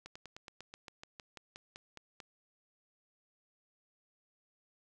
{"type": "slowing click train", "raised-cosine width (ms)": 0.2, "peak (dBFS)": -30, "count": 15, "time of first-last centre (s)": [0.06, 2.202], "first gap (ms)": 95, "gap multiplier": 1.07, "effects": []}